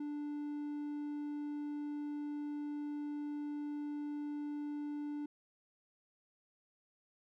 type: tone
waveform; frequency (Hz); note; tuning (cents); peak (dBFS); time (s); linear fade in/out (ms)
triangle; 293.7; D4; 0; -36; 0-5.26; 5
effects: none